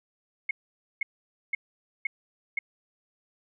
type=tone bursts; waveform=sine; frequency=2171 Hz; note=C#7; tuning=37 cents flat; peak=-24 dBFS; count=5; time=0.49-2.59 s; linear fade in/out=5 ms; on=20 ms; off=500 ms; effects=none